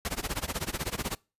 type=noise with tremolo; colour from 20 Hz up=pink; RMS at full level=-30 dBFS; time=0.05-1.15 s; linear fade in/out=0 ms; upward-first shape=sine; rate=16 Hz; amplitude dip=95%; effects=noise-tail reverb RT60 0.3 s tail -25 dB re dry + resampled to 32000 Hz